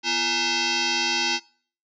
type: tone with frequency modulation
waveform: sine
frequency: 932.3 Hz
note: A#5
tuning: in tune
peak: -21 dBFS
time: 0.03-1.4 s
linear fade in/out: 50 ms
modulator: 589 Hz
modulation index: 7.9
effects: noise-tail reverb RT60 0.5 s tail -23 dB re dry